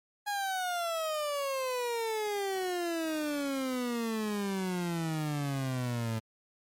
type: exponential sweep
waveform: 30% pulse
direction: down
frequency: 830.6 to 110 Hz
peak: -28 dBFS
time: 0.26-6.2 s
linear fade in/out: 20 ms
effects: MP3 64 kbps